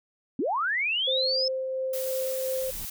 sine linear sweep, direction up, 220 to 5274 Hz, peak -24 dBFS, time 0.39-1.48 s, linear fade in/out 2 ms
sine tone with tremolo, 523.3 Hz, C5, in tune, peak -26 dBFS, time 1.07-2.71 s, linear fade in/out 10 ms, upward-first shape triangle, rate 2.9 Hz, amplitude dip 25%
blue noise, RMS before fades -36 dBFS, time 1.93-2.9 s, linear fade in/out 5 ms
brown noise with exponential growth, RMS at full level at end -38 dBFS, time 2.29-2.85 s, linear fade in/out 2 ms, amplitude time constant 120 ms
effects none

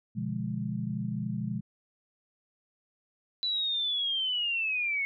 sine chord, B diminished seventh, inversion none, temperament equal, 123.47 / 146.83 / 174.61 / 207.7 Hz, B2 / D3 / F3 / Ab3, 0 / 0 / 0 / 0 cents, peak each -35 / -39 / -36 / -34 dBFS, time 0.15-1.61 s, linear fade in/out 20 ms
sine linear sweep, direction down, 3984 to 2177 Hz, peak -27 dBFS, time 3.43-5.05 s, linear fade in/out 0 ms
effects none

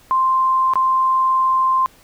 sine tone with dropouts, 1046.5 Hz, C6, in tune, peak -13 dBFS, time 0.11-1.86 s, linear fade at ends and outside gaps 0 ms, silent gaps 0.736-0.756 s, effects pink hiss -50 dBFS RMS until 2.03 s

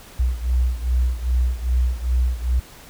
sine beating tone pair, 61.1 / 63.6 Hz, B1 / C2, -18 / -48 cents, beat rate 2.5 Hz, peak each -19 / -22 dBFS, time 0.19-2.6 s, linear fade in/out 10 ms, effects pink hiss -44 dBFS RMS until 2.89 s

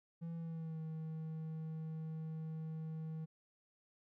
triangle tone with pitch glide, 166.7 to 158.99 Hz, E3 to D#3, +20 to +38 cents, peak -39 dBFS, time 0.21-3.26 s, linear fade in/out 20 ms, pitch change -82 cents, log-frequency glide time 0.35-0.8 s, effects none

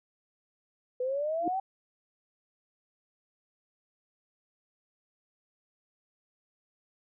sine exponential sweep, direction up, 493.9 to 784 Hz, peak -28 dBFS, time 1-1.6 s, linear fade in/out 5 ms
sine tone with exponential growth, 325.5 Hz, E4, 22 cents flat, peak -24 dBFS, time 1.4-1.48 s, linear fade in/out 2 ms, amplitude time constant 17 ms
effects none

